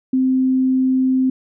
sine tone, 260 Hz, C4, 11 cents flat, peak -13 dBFS, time 0.13-1.3 s, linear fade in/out 5 ms, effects none

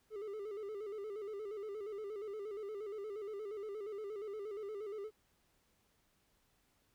triangle tone with vibrato, 415.3 Hz, G#4, in tune, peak -39 dBFS, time 0.1-5.11 s, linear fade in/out 50 ms, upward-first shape square, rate 8.5 Hz, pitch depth 74 cents each way, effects pink hiss -75 dBFS RMS until 6.94 s

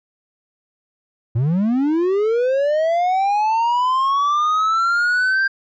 triangle linear sweep, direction up, 107.8 to 1590 Hz, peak -13 dBFS, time 1.35-5.48 s, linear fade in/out 10 ms, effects resampled to 16000 Hz

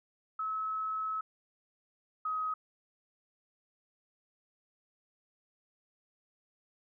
sine tone pair in turn, 1292 / 1264 Hz, E6 / D#6, -35 / +27 cents, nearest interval unison, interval 38 cents, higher first, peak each -32 / -31 dBFS, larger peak second, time 0.39-1.21 / 2.25-2.54 s, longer first, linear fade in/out 5 ms, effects none

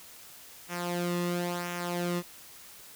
sawtooth tone with flanger, 175.3 Hz, F3, 7 cents sharp, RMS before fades -32 dBFS, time 0.68-2.23 s, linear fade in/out 50 ms, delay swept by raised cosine 0.22 to 1.32 ms, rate 0.97 Hz, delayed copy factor -0.65, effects white hiss -50 dBFS RMS until 2.95 s

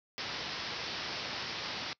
white low-pass noise, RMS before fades -39 dBFS, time 0.18-1.93 s, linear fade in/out 0 ms, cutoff 5500 Hz, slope 96 dB/octave, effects noise-tail reverb RT60 0.1 s tail -23 dB re dry + high-pass 80 Hz 12 dB/octave

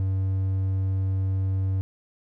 triangle tone, 95.5 Hz, G2, 45 cents flat, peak -20 dBFS, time 0-1.81 s, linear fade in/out 0 ms, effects none

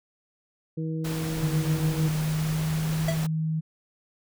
harmonic tone, 159.8 Hz, D#3, 47 cents sharp, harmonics 1 / 2 / 3, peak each -28 / -34 / -38 dBFS, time 0.77-2.09 s, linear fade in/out 10 ms
pink noise, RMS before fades -36 dBFS, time 1.04-3.27 s, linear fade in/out 10 ms
sine tone with pitch glide, 152.5 to 158.43 Hz, D#3 to D#3, -34 to +32 cents, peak -24 dBFS, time 1.42-3.61 s, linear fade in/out 20 ms, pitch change +66 cents, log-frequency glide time 1.61-2.98 s
square tone with exponential decay, 659.3 Hz, E5, in tune, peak -24 dBFS, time 3.08-3.24 s, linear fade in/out 5 ms, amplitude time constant 33 ms
effects none

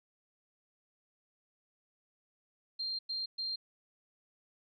sine tone bursts at uneven times, 4185 Hz, C8, in tune, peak -34 dBFS, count 3, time 2.79-2.99 / 3.09-3.26 / 3.38-3.56 s, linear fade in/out 10 ms, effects none

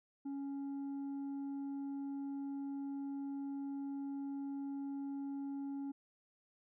sine tone with tanh clipping, 277.9 Hz, C#4, 4 cents sharp, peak -40 dBFS, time 0.25-5.92 s, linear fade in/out 10 ms, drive 4 dB, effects none

